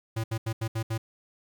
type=tone bursts at uneven times; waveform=square; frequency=112 Hz; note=A2; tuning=31 cents sharp; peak=-28 dBFS; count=6; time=0.16-0.24 / 0.31-0.38 / 0.46-0.53 / 0.61-0.68 / 0.75-0.83 / 0.9-0.98 s; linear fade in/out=10 ms; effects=11-bit